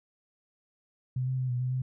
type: tone with pitch steps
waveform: sine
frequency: 127.6 / 130 / 128.6 / 123.3 / 127 / 128.6 Hz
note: C3 / C3 / C3 / B2 / B2 / C3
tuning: -43 / -11 / -30 / -2 / +49 / -30 cents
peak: -27 dBFS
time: 1.16-1.82 s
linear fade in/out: 5 ms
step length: 110 ms
effects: none